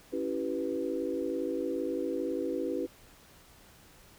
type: chord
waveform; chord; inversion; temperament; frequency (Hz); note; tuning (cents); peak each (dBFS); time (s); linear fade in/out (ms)
sine; C# half-diminished seventh; none; equal with one note detuned; 277.2 / 329.6 / 387.3 / 493.9; C#4 / E4 / G4 / B4; 0 / 0 / -21 / 0; -36 / -35 / -36 / -35; 0.12-2.87; 20
effects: pink hiss -57 dBFS RMS until 4.18 s